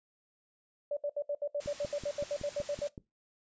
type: tone bursts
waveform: sine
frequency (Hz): 580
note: D5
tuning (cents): -22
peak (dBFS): -30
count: 16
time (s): 0.91-2.874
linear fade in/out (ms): 5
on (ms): 59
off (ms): 68
type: noise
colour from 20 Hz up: white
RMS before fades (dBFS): -47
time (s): 1.6-2.89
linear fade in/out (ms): 10
type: click train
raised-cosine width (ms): 3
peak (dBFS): -30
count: 8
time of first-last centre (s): 1.66-2.978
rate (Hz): 5.31
effects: noise-tail reverb RT60 0.2 s tail -19 dB re dry + resampled to 16000 Hz